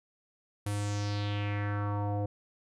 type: tone with low-pass filter sweep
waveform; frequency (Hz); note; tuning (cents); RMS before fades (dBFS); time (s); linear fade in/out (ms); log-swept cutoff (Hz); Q
square; 102.7; G#2; -19; -32; 0.66-2.26; 5; 11000 to 590; 3.1
effects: none